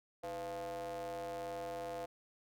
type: ring-modulated tone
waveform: square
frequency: 92.5 Hz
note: F#2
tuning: in tune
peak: -38 dBFS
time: 0.23-2.06 s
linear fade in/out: 10 ms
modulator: 596 Hz
effects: none